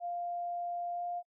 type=tone with pitch glide; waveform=sine; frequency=698.5 to 702.5 Hz; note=F5 to F5; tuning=0 to +10 cents; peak=-34 dBFS; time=0-1.23 s; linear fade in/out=50 ms; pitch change=+10 cents; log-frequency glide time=0.93-1.03 s; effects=noise-tail reverb RT60 0.1 s tail -26 dB re dry